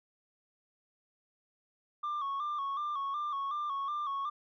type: tone with vibrato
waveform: sine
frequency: 1147 Hz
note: D6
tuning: 41 cents flat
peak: -30 dBFS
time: 2.03-4.3 s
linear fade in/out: 10 ms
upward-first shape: square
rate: 2.7 Hz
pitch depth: 65 cents each way
effects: tanh soft clip ceiling -31 dBFS